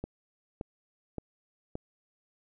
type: click train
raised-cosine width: 2 ms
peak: -22 dBFS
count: 4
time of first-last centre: 0.04-1.754 s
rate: 1.75 Hz
effects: none